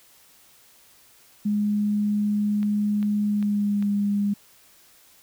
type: tone with pitch glide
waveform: sine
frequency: 207.7 to 203.2 Hz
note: G#3 to G#3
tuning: 0 to -38 cents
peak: -20 dBFS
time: 1.45-4.34 s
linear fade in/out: 10 ms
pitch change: -38 cents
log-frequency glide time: 3.25-3.9 s
type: click train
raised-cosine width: 0.3 ms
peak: -26 dBFS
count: 4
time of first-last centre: 2.63-3.825 s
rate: 2.51 Hz
effects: white hiss -55 dBFS RMS until 5.22 s